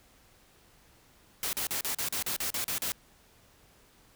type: noise bursts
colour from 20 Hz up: white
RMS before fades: -32 dBFS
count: 11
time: 1.43-2.92 s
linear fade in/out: 0 ms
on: 100 ms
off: 39 ms
effects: pink hiss -61 dBFS RMS until 4.15 s